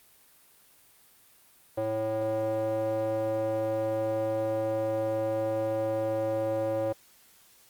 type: tone with band-pass filter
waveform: square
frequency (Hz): 109.9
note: A2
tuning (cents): -2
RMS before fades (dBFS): -29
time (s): 1.77-6.93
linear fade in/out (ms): 10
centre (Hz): 540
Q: 3.8
effects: white hiss -59 dBFS RMS until 7.69 s + Opus 32 kbps